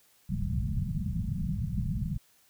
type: low-pass noise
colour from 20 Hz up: white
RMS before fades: -31 dBFS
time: 0.29-2.18 s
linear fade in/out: 10 ms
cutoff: 210 Hz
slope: 96 dB/octave
effects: white hiss -64 dBFS RMS until 2.49 s